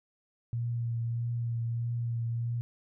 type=tone with vibrato; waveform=sine; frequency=117.4 Hz; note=A#2; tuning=13 cents sharp; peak=-29 dBFS; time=0.53-2.61 s; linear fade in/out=0 ms; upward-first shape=triangle; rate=1.6 Hz; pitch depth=23 cents each way; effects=none